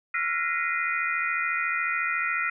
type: tone cluster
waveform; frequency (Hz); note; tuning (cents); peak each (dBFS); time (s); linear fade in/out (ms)
sine; 1350 / 1424 / 1882 / 2048 / 2449; E6 / F6 / A#6 / C7 / D#7; +41 / +33 / +16 / -38 / -28; -31; 0.14-2.5; 5
effects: none